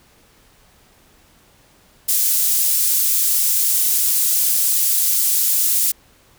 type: high-pass noise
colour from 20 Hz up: pink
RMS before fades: -17 dBFS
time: 2.08-5.92 s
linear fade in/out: 10 ms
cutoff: 9500 Hz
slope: 12 dB/octave
effects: pink hiss -53 dBFS RMS until 6.38 s

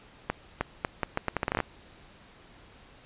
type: accelerating click train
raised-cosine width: 0.5 ms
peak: -11 dBFS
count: 14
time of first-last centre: 0.3-1.603 s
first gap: 310 ms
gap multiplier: 0.77
effects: pink hiss -54 dBFS RMS until 3.05 s + resampled to 8000 Hz

